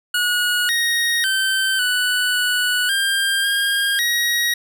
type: tone with pitch steps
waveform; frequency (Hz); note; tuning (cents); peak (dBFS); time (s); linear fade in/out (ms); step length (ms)
25% pulse; 1453 / 1871 / 1548 / 1484 / 1476 / 1595 / 1615 / 1895; F#6 / A#6 / G6 / F#6 / F#6 / G6 / G#6 / A#6; -32 / +6 / -22 / +5 / -5 / +30 / -49 / +28; -13; 0.14-4.54; 5; 550
effects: none